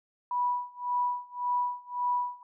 sine tone with tremolo, 981 Hz, B5, 12 cents flat, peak -24 dBFS, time 0.31-2.43 s, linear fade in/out 2 ms, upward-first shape sine, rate 1.8 Hz, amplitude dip 95%, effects none

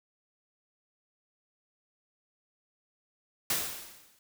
white noise with exponential decay, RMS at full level -27 dBFS, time 3.5-4.19 s, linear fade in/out 2 ms, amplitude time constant 150 ms, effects none

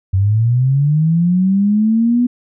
sine linear sweep, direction up, 92.5 to 247.5 Hz, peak -10 dBFS, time 0.13-2.27 s, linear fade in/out 10 ms, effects none

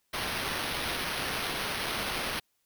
blue noise with sample-and-hold, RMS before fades -33 dBFS, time 0.13-2.4 s, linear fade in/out 10 ms, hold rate 7350 Hz, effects white hiss -75 dBFS RMS until 2.65 s

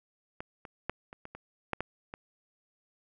clicks, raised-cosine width 0.5 ms, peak -23 / -29 / -16 / -30 / -28 / -28 / -15 / -17 / -25 dBFS, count 9, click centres 0.405 / 0.652 / 0.896 / 1.129 / 1.254 / 1.35 / 1.733 / 1.806 / 2.139 s, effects none

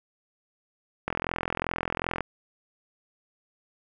click train, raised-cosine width 0.5 ms, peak -12 dBFS, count 49, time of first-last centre 1.08-2.207 s, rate 42.6 Hz, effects none

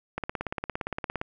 click train, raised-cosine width 0.5 ms, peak -15 dBFS, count 19, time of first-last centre 0.18-1.214 s, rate 17.4 Hz, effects none

